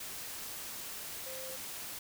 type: tone in noise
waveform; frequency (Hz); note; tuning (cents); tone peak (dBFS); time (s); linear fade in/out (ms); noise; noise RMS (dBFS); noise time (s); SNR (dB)
sine; 523.3; C5; 0; -45; 1.26-1.56; 5; white; -43; 0-1.99; -5
effects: none